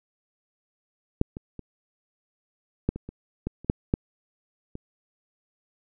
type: clicks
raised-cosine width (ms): 3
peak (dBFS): -7 / -22 / -24 / -9 / -21 / -24 / -15 / -30 / -6 / -8 / -23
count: 11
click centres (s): 1.214 / 1.369 / 1.593 / 2.89 / 2.96 / 3.09 / 3.47 / 3.646 / 3.699 / 3.939 / 4.754
effects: none